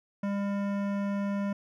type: tone with hard clipping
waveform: sine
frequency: 200.5 Hz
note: G3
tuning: 39 cents sharp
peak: -30 dBFS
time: 0.23-1.53 s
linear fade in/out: 5 ms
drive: 16 dB
effects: none